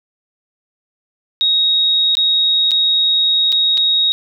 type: tone with dropouts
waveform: sine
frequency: 3770 Hz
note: A#7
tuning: 19 cents sharp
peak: -11 dBFS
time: 1.41-4.12 s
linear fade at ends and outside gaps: 0 ms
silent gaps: 2.152-2.17 / 2.709-2.716 / 3.52-3.525 / 3.773-3.777 s
effects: none